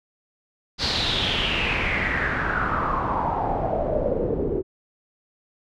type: noise with low-pass filter sweep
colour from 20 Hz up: pink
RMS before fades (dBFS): -24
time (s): 0.78-4.63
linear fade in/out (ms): 50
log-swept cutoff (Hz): 4600 to 380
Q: 6
effects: none